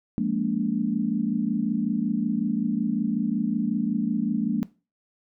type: chord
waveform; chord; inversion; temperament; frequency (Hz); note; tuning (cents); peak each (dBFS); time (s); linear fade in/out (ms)
sine; Bb dominant seventh; second; equal with one note detuned; 174.61 / 207.7 / 233.1 / 288.3; F3 / Ab3 / Bb3 / D4; 0 / 0 / 0 / -32; -32 / -26 / -26 / -29; 0.18-4.63; 0
effects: noise-tail reverb RT60 0.3 s tail -17 dB re dry